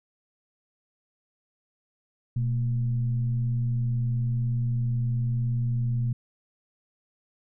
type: tone with frequency modulation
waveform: sine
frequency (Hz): 121.5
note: B2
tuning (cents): -28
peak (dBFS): -23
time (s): 2.36-6.13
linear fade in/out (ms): 5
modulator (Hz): 101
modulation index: 0.36
effects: none